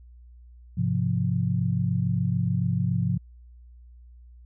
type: chord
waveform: sine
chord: F minor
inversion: first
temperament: equal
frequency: 103.83 / 130.81 / 174.61 Hz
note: Ab2 / C3 / F3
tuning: 0 / 0 / 0 cents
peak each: -27 / -26 / -26 dBFS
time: 0.77-3.18 s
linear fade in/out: 10 ms
effects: added 60 Hz sine -46 dBFS peak until 4.45 s